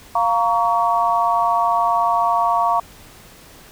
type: chord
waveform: sine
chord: Bb minor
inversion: second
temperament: equal with one note detuned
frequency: 698.5 / 932.3 / 1126.2 Hz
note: F5 / Bb5 / Db6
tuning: 0 / 0 / +27 cents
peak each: -19 dBFS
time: 0.15-2.8 s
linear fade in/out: 5 ms
effects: pink hiss -44 dBFS RMS until 3.71 s